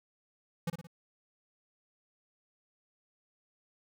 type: tone with echo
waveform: square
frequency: 168.4 Hz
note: E3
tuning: 37 cents sharp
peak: -31 dBFS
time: 0.67-0.7 s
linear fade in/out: 5 ms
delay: 57 ms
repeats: 3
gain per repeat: -6 dB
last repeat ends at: 0.871 s
effects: none